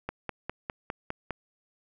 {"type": "click train", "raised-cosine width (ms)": 0.5, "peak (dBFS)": -17, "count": 7, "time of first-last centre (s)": [0.09, 1.307], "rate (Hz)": 4.93, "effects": []}